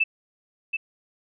sine tone with echo, 2638 Hz, E7, 1 cent sharp, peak -17 dBFS, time 0-0.04 s, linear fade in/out 10 ms, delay 730 ms, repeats 1, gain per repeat -6 dB, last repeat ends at 0.77 s, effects none

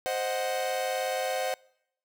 45% pulse chord, C diminished, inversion none, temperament equal, 523.3 / 622.3 / 740 Hz, C5 / Eb5 / Gb5, 0 / 0 / 0 cents, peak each -31 / -35 / -32 dBFS, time 0.06-1.54 s, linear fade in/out 0 ms, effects noise-tail reverb RT60 0.8 s tail -26 dB re dry

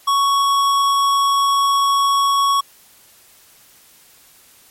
sine tone with tanh clipping, 1113 Hz, C#6, 7 cents sharp, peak -15 dBFS, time 0.07-2.61 s, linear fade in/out 10 ms, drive 18 dB, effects white hiss -49 dBFS RMS until 4.7 s + MP3 64 kbps

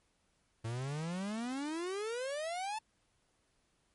45% pulse exponential sweep, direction up, 110 to 891 Hz, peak -36 dBFS, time 0.64-2.79 s, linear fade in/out 10 ms, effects pink hiss -75 dBFS RMS until 3.94 s + MP3 48 kbps

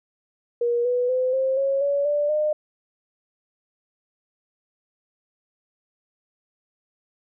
sine tone with pitch steps, 476.1 / 492.9 / 510.3 / 528.3 / 546.9 / 566.2 / 586.1 / 606.8 Hz, A#4 / B4 / C5 / C5 / C#5 / C#5 / D5 / D#5, +37 / -3 / -43 / +17 / -23 / +37 / -4 / -44 cents, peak -19 dBFS, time 0.61-2.53 s, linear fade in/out 5 ms, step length 240 ms, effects none

